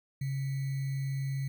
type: tone with sample-and-hold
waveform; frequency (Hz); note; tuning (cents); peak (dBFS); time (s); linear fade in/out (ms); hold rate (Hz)
sine; 136.1; C#3; -31; -30; 0.21-1.48; 5; 2100
effects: none